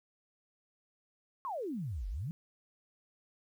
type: exponential two-way sweep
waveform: sine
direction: down then up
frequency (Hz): 1133 to 42.85 to 178.3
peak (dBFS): -35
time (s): 1.45-2.31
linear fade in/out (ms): 0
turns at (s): 2.08
effects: 11-bit